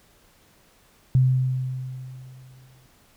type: tone with exponential decay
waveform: sine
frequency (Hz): 129.1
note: C3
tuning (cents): -23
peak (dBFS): -13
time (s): 1.15-2.86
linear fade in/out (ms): 0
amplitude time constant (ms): 370
effects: pink hiss -58 dBFS RMS until 3.16 s